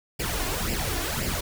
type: noise with flanger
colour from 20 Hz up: pink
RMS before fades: -28 dBFS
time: 0.19-1.41 s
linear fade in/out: 10 ms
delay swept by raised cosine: 0.39 to 2.89 ms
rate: 1.9 Hz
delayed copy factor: +0.7
effects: none